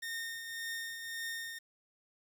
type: tone with tremolo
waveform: sawtooth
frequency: 1833 Hz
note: A#6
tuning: 30 cents flat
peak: -33 dBFS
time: 0.02-1.59 s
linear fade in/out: 10 ms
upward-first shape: triangle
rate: 1.8 Hz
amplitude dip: 50%
effects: 10-bit